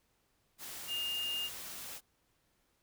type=tone in noise; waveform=sine; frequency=2824 Hz; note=F7; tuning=19 cents sharp; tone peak=-34 dBFS; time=0.87-1.5 s; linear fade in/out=50 ms; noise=white; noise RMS=-45 dBFS; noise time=0.58-2.01 s; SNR=+8 dB; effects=pink hiss -75 dBFS RMS until 2.82 s